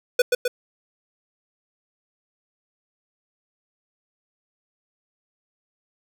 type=tone with echo; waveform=square; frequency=493.9 Hz; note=B4; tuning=in tune; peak=-14 dBFS; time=0.19-0.22 s; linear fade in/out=5 ms; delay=130 ms; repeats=2; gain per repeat=-3 dB; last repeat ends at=0.48 s; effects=none